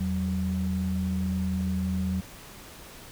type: tone pair together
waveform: sine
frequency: 83.1 / 186.85 Hz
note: E2 / F#3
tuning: +15 / +17 cents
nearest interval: octave + major second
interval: 1402 cents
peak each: -29 / -26 dBFS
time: 0-2.21 s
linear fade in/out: 10 ms
effects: tanh soft clip ceiling -18 dBFS + pink hiss -46 dBFS RMS until 3.11 s